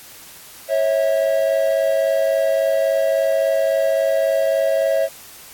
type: tone pair together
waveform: triangle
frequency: 547.4 / 651 Hz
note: C#5 / E5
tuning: -22 / -22 cents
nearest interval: minor third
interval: 300 cents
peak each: -16 dBFS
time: 0.68-5.09 s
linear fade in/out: 50 ms
effects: white hiss -41 dBFS RMS until 5.53 s + AAC 64 kbps